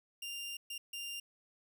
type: tone bursts at uneven times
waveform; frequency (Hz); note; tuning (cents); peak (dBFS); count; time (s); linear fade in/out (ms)
sawtooth; 2794; F7; 0; -37; 3; 0.22-0.57 / 0.7-0.78 / 0.93-1.2; 5
effects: none